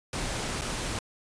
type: noise with dropouts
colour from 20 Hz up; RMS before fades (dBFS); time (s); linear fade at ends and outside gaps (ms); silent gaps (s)
pink; -32; 0.13-0.99; 2; 0.612-0.617
effects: resampled to 22050 Hz